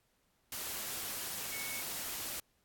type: tone in noise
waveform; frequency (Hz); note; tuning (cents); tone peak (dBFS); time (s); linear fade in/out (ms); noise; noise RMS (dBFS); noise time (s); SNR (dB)
sine; 2217; C#7; 0; -42; 1.52-1.81; 2; white; -40; 0.52-2.4; -5
effects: pink hiss -75 dBFS RMS until 2.64 s + AAC 64 kbps